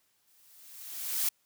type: noise with exponential growth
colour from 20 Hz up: blue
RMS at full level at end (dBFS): -27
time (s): 0.27-1.29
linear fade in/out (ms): 5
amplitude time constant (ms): 220
effects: white hiss -72 dBFS RMS until 1.45 s + high-pass 60 Hz 12 dB/octave